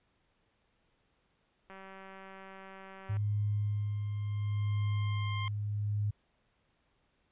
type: click train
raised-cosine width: 0.5 ms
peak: -35 dBFS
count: 283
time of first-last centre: 1.7-3.169 s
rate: 192 Hz
type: tone with exponential growth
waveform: 15% pulse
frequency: 1056 Hz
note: C6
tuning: 16 cents sharp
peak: -29 dBFS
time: 2.99-5.48 s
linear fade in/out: 1 ms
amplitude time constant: 540 ms
type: tone with tremolo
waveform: sine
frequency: 103.83 Hz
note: G#2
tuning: in tune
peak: -28 dBFS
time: 3.09-6.11 s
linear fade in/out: 10 ms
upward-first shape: sine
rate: 0.72 Hz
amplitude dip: 40%
effects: pink hiss -74 dBFS RMS until 7.31 s + resampled to 8000 Hz